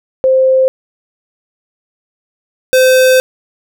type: tone pair in turn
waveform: sine / square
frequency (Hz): 523.3 / 515.5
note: C5 / C5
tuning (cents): 0 / -26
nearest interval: unison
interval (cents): 26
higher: first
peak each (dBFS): -6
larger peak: neither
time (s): 0.24-0.68 / 2.73-3.2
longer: second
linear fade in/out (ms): 0
effects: none